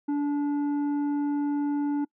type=tone with tanh clipping; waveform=sine; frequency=289.3 Hz; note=D4; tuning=26 cents flat; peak=-25 dBFS; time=0.08-2.05 s; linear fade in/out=10 ms; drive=7 dB; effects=noise-tail reverb RT60 0.1 s tail -25 dB re dry